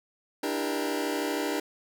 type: chord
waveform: sawtooth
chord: E half-diminished seventh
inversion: third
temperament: just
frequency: 296.7 / 329.6 / 395.6 / 474.7 Hz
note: D4 / E4 / G4 / Bb4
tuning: +18 / 0 / +16 / +31 cents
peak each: -27 / -32 / -29 / -31 dBFS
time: 0.43-1.6 s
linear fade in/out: 5 ms
effects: none